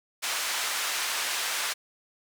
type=band-pass noise; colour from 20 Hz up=pink; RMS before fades=-30 dBFS; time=0.22-1.74 s; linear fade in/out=20 ms; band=1200 to 11000 Hz; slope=12 dB/octave; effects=none